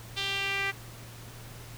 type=tone with band-pass filter sweep; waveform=sawtooth; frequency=394.1 Hz; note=G4; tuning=9 cents sharp; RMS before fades=-31 dBFS; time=0.16-0.72 s; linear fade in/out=20 ms; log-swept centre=3500 to 2100 Hz; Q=3.1; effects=added 116 Hz sine -46 dBFS peak until 1.77 s + pink hiss -48 dBFS RMS until 1.77 s